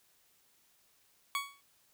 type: tone with exponential decay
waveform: 20% pulse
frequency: 1120 Hz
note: C#6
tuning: 18 cents sharp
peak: -24 dBFS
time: 1.35-1.61 s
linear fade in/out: 1 ms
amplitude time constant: 56 ms
effects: white hiss -69 dBFS RMS until 1.93 s